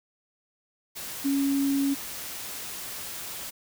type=tone in noise; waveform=sine; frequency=277.2 Hz; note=C#4; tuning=in tune; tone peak=-22 dBFS; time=1.24-1.95 s; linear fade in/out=20 ms; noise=white; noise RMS=-37 dBFS; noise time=0.95-3.51 s; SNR=+12 dB; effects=none